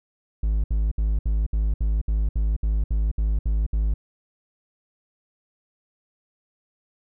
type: tone bursts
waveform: triangle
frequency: 52.9 Hz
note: G#1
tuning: 33 cents sharp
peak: -17 dBFS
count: 13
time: 0.43-3.94 s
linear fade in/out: 5 ms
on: 210 ms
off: 65 ms
effects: none